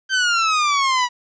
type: exponential sweep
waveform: sawtooth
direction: down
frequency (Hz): 1568 to 965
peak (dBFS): -12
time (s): 0.09-1.09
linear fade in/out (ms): 50
effects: resampled to 16000 Hz + 9-bit